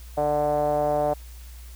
5% pulse tone with low-pass filter, 148.2 Hz, D3, 16 cents sharp, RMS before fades -23 dBFS, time 0.17-1.14 s, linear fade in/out 10 ms, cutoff 660 Hz, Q 8.9, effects added 60 Hz sine -39 dBFS peak until 1.75 s + white hiss -51 dBFS RMS until 1.75 s

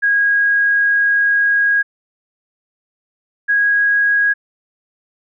sine tone pair in turn, 1642 / 1648.9 Hz, G#6 / G#6, -20 / -13 cents, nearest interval unison, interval 7 cents, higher second, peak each -11 dBFS, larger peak neither, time 0.02-1.83 / 3.48-4.34 s, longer first, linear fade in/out 20 ms, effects none

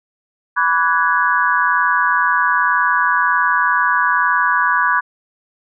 sine chord, G# half-diminished seventh, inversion first, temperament equal with one note detuned, 987.8 / 1149.8 / 1480 / 1661.2 Hz, B5 / D6 / F#6 / G#6, 0 / -37 / 0 / 0 cents, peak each -18 dBFS, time 0.56-5.01 s, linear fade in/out 20 ms, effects none

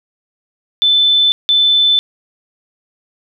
sine tone bursts at uneven times, 3520 Hz, A7, in tune, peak -8 dBFS, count 2, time 0.82-1.32 / 1.49-1.99 s, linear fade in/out 0 ms, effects none

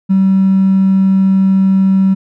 triangle tone with hard clipping, 191.9 Hz, G3, 37 cents flat, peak -7 dBFS, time 0.09-2.15 s, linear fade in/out 20 ms, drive 3 dB, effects none

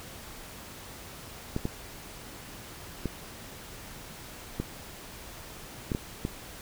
clicks, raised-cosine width 3 ms, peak -16 dBFS, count 7, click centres 1.564 / 1.654 / 3.057 / 4.6 / 5.918 / 5.949 / 6.251 s, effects pink hiss -45 dBFS RMS until 6.61 s

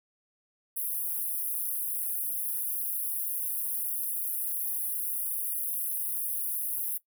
pink high-pass noise, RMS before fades -32 dBFS, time 0.76-6.98 s, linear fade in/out 10 ms, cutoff 10000 Hz, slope 96 dB/octave, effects noise-tail reverb RT60 0.1 s tail -18 dB re dry

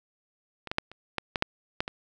clicks, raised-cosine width 0.3 ms, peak -22 / -14 / -8 / -29 / -12 / -11 / -6 / -10 / -17 dBFS, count 9, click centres 0.673 / 0.715 / 0.784 / 0.916 / 1.183 / 1.358 / 1.424 / 1.805 / 1.879 s, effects none

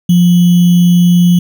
sine tone with sample-and-hold, 175.4 Hz, F3, 8 cents sharp, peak -4 dBFS, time 0.09-1.39 s, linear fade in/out 5 ms, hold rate 3150 Hz, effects none

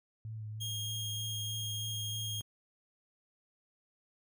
sine tone with vibrato, 108.7 Hz, A2, 21 cents flat, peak -39 dBFS, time 0.25-2.41 s, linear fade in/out 0 ms, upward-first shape sine, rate 3.2 Hz, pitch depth 30 cents each way
sawtooth tone, 3244 Hz, G#7, 41 cents flat, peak -34 dBFS, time 0.6-2.42 s, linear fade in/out 20 ms
effects none

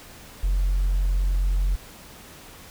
sine tone, 45.22 Hz, F#1, 39 cents flat, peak -17 dBFS, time 0.43-1.76 s, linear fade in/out 10 ms, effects tanh soft clip ceiling -17 dBFS + pink hiss -45 dBFS RMS until 2.7 s

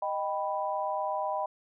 sine chord, Eb augmented, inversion none, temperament equal with one note detuned, 619.7 / 784 / 987.8 Hz, Eb5 / G5 / B5, -7 / 0 / 0 cents, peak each -33 dBFS, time 0.02-1.46 s, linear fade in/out 5 ms, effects none

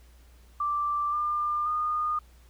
sine tone with pitch steps, 1174.7 / 1198.7 / 1223.2 Hz, D6 / D6 / D#6, 0 / +35 / -30 cents, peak -25 dBFS, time 0.6-2.19 s, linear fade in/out 5 ms, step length 530 ms, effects added 60 Hz sine -52 dBFS peak until 2.49 s + pink hiss -62 dBFS RMS until 2.49 s

